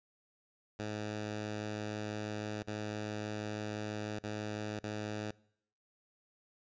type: tone with dropouts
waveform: 10% pulse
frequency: 106.1 Hz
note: G#2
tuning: 38 cents sharp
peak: -29 dBFS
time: 0.79-5.31 s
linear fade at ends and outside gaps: 5 ms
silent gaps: 2.629-2.674 / 4.191-4.237 / 4.795-4.836 s
effects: noise-tail reverb RT60 0.7 s tail -23 dB re dry + resampled to 16000 Hz